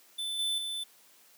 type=tone with level steps; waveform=square; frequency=3520 Hz; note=A7; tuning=in tune; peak=-33 / -29 / -34 dBFS; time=0.18-0.84 s; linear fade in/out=10 ms; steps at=0.39 / 0.58 s; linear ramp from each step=2 ms; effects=white hiss -60 dBFS RMS until 1.37 s + high-pass 200 Hz 12 dB/octave